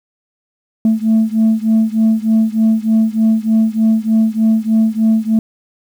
sine beating tone pair, 220 / 223.3 Hz, A3 / A3, 0 / +26 cents, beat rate 3.3 Hz, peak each -11 / -12 dBFS, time 0.85-5.39 s, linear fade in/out 2 ms, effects tanh soft clip ceiling -6 dBFS + 7-bit

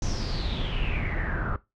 brown noise with low-pass filter sweep, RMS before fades -28 dBFS, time 0.02-1.56 s, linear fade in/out 2 ms, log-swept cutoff 6200 to 1300 Hz, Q 8.7, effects noise-tail reverb RT60 0.2 s tail -17 dB re dry

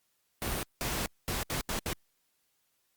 pink noise bursts at uneven times, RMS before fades -33 dBFS, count 6, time 0.42-0.63 / 0.81-1.06 / 1.28-1.43 / 1.5-1.61 / 1.69-1.79 / 1.86-1.93 s, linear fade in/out 0 ms, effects white hiss -75 dBFS RMS until 2.96 s + Opus 48 kbps

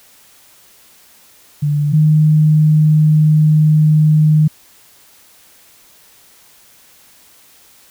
sine tone pair in turn, 146.83 / 153.79 Hz, D3 / D#3, 0 / -20 cents, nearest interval minor second, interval 80 cents, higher second, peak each -12 / -7 dBFS, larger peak second, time 1.62-1.93 / 1.93-4.48 s, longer second, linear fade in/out 10 ms, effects white hiss -47 dBFS RMS until 7.9 s

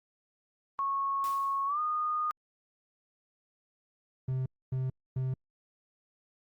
sine tone with pitch glide, 1100 to 1227.6 Hz, C#6 to D#6, -14 to -24 cents, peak -28 dBFS, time 0.79-2.31 s, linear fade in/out 0 ms, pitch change +190 cents, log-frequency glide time 1.66-1.8 s
white noise with exponential decay, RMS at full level -45 dBFS, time 1.24-1.8 s, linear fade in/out 0 ms, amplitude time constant 120 ms
triangle tone bursts, 130 Hz, C3, 11 cents flat, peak -27 dBFS, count 3, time 4.28-5.34 s, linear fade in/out 5 ms, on 180 ms, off 260 ms
effects Opus 24 kbps

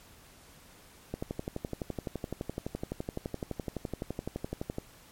click train, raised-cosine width 2 ms, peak -20 dBFS, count 44, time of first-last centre 1.14-4.784 s, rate 11.8 Hz, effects pink hiss -56 dBFS RMS until 5.11 s + MP3 64 kbps

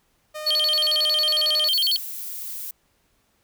sawtooth tone, 612 Hz, D#5, 29 cents flat, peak -27 dBFS, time 0.34-1.69 s, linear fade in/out 20 ms
triangle tone with vibrato, 3729 Hz, A#7, in tune, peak -17 dBFS, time 0.46-1.97 s, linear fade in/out 10 ms, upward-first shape square, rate 11 Hz, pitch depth 290 cents each way
violet noise, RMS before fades -33 dBFS, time 1.67-2.71 s, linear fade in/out 2 ms
effects pink hiss -66 dBFS RMS until 3.43 s

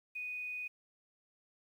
sine tone with quantisation, 2484 Hz, D#7, 3 cents flat, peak -38 dBFS, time 0.15-0.68 s, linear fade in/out 10 ms, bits 11, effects none

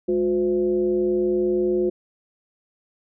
sine tone with frequency modulation, 359.7 Hz, F#4, 49 cents flat, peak -18 dBFS, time 0.08-1.9 s, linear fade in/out 10 ms, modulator 152 Hz, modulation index 0.66, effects none

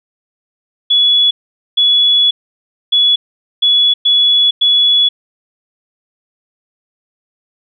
sine tone bursts at uneven times, 3397 Hz, G#7, 38 cents sharp, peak -7 dBFS, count 6, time 0.9-1.31 / 1.77-2.31 / 2.92-3.16 / 3.62-3.94 / 4.05-4.51 / 4.61-5.09 s, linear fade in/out 10 ms, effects none

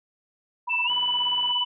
sine tone with tremolo, 975 Hz, B5, 23 cents flat, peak -26 dBFS, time 0.67-1.65 s, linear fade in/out 10 ms, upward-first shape sine, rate 17 Hz, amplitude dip 100%
sine tone with pitch glide, 2658 to 2984 Hz, E7 to F#7, +14 to +14 cents, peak -22 dBFS, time 0.69-1.65 s, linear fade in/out 20 ms, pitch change +200 cents, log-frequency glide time 0.85-0.9 s
click train, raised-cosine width 0.5 ms, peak -30 dBFS, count 39, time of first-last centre 0.9-1.508 s, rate 62.5 Hz
effects none

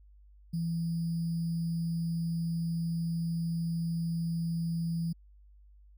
sine tone with sample-and-hold, 166.6 Hz, E3, 19 cents sharp, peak -29 dBFS, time 0.53-5.13 s, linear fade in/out 10 ms, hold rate 4900 Hz, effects added 50 Hz sine -54 dBFS peak until 5.97 s

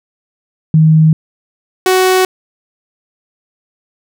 sine / sawtooth tone pair in turn, 157.7 / 372.6 Hz, D#3 / F#4, +24 / +12 cents, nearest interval octave + minor third, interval 1488 cents, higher second, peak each -4 dBFS, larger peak neither, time 0.74-1.13 / 1.86-2.25 s, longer neither, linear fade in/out 2 ms, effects none

